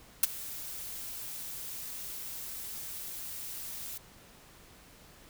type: noise with ADSR envelope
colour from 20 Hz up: blue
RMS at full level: -20 dBFS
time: 0.23-3.98 s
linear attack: 5 ms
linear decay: 19 ms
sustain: -21 dB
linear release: 6 ms
effects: pink hiss -56 dBFS RMS until 5.29 s